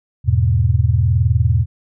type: chord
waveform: sine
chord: E major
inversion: none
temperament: equal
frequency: 82.41 / 103.83 / 123.47 Hz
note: E2 / G#2 / B2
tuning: 0 / 0 / 0 cents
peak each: -16 dBFS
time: 0.24-1.66 s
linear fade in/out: 50 ms
effects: none